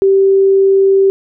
sine tone, 389 Hz, G4, 13 cents flat, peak -6 dBFS, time 0.02-1.1 s, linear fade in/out 0 ms, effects none

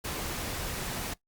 pink noise, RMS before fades -35 dBFS, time 0.04-1.14 s, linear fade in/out 10 ms, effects noise-tail reverb RT60 0.1 s tail -18 dB re dry + Opus 48 kbps

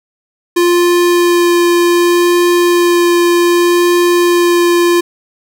square tone with vibrato, 348.6 Hz, F4, 3 cents flat, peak -8 dBFS, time 0.56-5.01 s, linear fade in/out 10 ms, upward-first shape sine, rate 0.65 Hz, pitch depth 8 cents each way, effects none

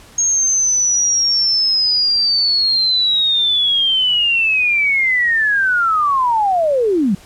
sine linear sweep, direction down, 6550 to 174.3 Hz, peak -12 dBFS, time 0.18-7.15 s, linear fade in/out 5 ms, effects pink hiss -43 dBFS RMS until 7.25 s + low-pass 11000 Hz 12 dB/octave

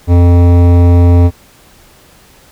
sine tone with hard clipping, 87.31 Hz, F2, in tune, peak -5 dBFS, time 0.07-1.31 s, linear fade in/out 50 ms, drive 15 dB, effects pink hiss -43 dBFS RMS until 2.51 s

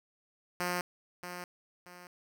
5% pulse tone with echo, 177.9 Hz, F3, 32 cents sharp, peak -20 dBFS, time 0.6-0.81 s, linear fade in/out 2 ms, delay 630 ms, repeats 2, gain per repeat -9 dB, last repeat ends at 2.07 s, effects none

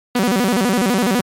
sawtooth tone with vibrato, 216.5 Hz, A3, 28 cents flat, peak -10 dBFS, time 0.15-1.21 s, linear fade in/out 5 ms, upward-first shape square, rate 12 Hz, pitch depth 220 cents each way, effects MP3 64 kbps

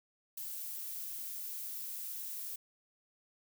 violet noise, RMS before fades -42 dBFS, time 0.37-2.56 s, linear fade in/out 5 ms, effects none

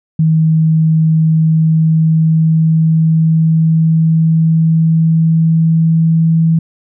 sine tone with pitch glide, 159.3 to 163.02 Hz, D#3 to E3, +41 to -19 cents, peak -7 dBFS, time 0.19-6.59 s, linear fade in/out 5 ms, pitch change +40 cents, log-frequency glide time 1.16-6.32 s, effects none

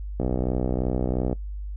click train, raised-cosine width 2 ms, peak -12 dBFS, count 72, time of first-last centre 0.2-1.329 s, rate 62.9 Hz, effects noise-tail reverb RT60 0.1 s tail -21 dB re dry + added 50 Hz sine -30 dBFS peak until 1.76 s

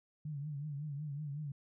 sine tone with vibrato, 146.4 Hz, D3, 5 cents flat, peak -38 dBFS, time 0.25-1.52 s, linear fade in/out 5 ms, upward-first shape triangle, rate 5.4 Hz, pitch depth 110 cents each way, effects none

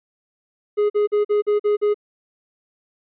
triangle tone bursts, 416.1 Hz, G#4, 3 cents sharp, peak -13 dBFS, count 7, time 0.77-1.944 s, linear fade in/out 20 ms, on 130 ms, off 44 ms, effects resampled to 8000 Hz

